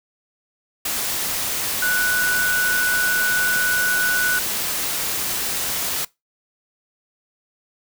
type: tone in noise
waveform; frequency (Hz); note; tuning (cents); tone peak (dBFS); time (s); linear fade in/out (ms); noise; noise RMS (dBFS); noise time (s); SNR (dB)
sine; 1480; F#6; 0; -18; 1.82-4.39; 5; white; -24; 0.85-6.05; +3
effects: noise-tail reverb RT60 0.2 s tail -22 dB re dry